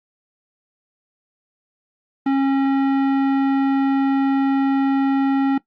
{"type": "tone with tanh clipping", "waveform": "sine", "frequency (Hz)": 272.4, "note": "C#4", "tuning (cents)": -30, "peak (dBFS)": -17, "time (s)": [2.26, 5.58], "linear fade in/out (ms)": 5, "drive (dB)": 15, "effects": ["noise-tail reverb RT60 0.1 s tail -19 dB re dry", "Opus 32 kbps"]}